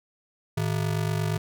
square ring-modulated tone, 133.4 Hz, C3, 34 cents sharp, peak -22 dBFS, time 0.57-1.38 s, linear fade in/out 5 ms, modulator 24.3 Hz, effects none

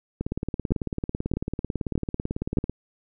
two click trains, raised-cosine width 3 ms, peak -9 / -14 dBFS, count 4 / 46, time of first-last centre 0.72-2.572 / 0.21-2.696 s, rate 1.62 / 18.1 Hz, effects none

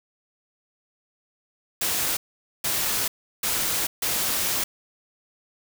white noise bursts at uneven times, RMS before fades -25 dBFS, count 4, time 1.81-2.17 / 2.64-3.08 / 3.43-3.87 / 4.02-4.64 s, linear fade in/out 5 ms, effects none

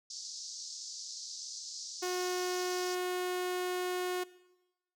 pink band-pass noise, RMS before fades -44 dBFS, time 0.1-2.95 s, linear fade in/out 5 ms, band 4500 to 6800 Hz, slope 48 dB/octave
sawtooth tone, 362.5 Hz, F#4, 35 cents flat, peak -29 dBFS, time 2.02-4.24 s, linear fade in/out 10 ms
effects noise-tail reverb RT60 1.0 s tail -19 dB re dry

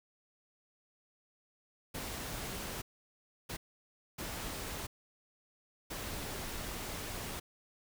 pink noise bursts at uneven times, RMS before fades -41 dBFS, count 4, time 1.94-2.82 / 3.49-3.57 / 4.18-4.87 / 5.9-7.4 s, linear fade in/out 10 ms, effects none

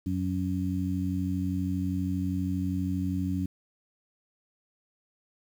harmonic tone, 92.5 Hz, F#2, in tune, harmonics 1 / 2 / 3, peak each -31 / -31 / -31 dBFS, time 0.06-3.46 s, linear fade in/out 5 ms, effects 9-bit

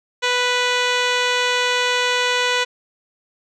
10% pulse tone with low-pass filter, 493.9 Hz, B4, in tune, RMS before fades -19 dBFS, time 0.22-2.65 s, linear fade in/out 20 ms, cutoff 4800 Hz, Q 2.9, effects none

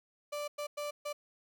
35% pulse tone bursts at uneven times, 587.3 Hz, D5, in tune, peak -34 dBFS, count 4, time 0.32-0.48 / 0.58-0.67 / 0.77-0.91 / 1.05-1.13 s, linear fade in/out 10 ms, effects none

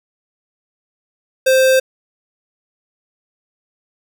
square tone, 523.3 Hz, C5, in tune, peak -10 dBFS, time 1.46-1.8 s, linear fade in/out 10 ms, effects none

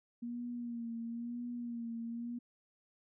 sine tone with vibrato, 236 Hz, A#3, 22 cents sharp, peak -38 dBFS, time 0.22-2.39 s, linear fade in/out 10 ms, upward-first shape sine, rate 1 Hz, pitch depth 42 cents each way, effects none

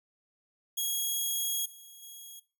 10% pulse tone with level steps, 3307 Hz, G#7, 8 cents flat, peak -21 / -41 / -37 dBFS, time 0.77-2.4 s, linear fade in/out 10 ms, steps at 1.65 / 2.02 s, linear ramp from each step 10 ms, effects noise-tail reverb RT60 0.3 s tail -19 dB re dry

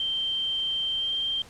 sine tone with pitch glide, 3136 to 3163 Hz, G7 to G7, 0 to +15 cents, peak -25 dBFS, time 0-1.42 s, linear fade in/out 2 ms, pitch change +15 cents, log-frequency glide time 0.97-1.11 s, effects pink hiss -50 dBFS RMS until 1.49 s + low-pass 9000 Hz 12 dB/octave

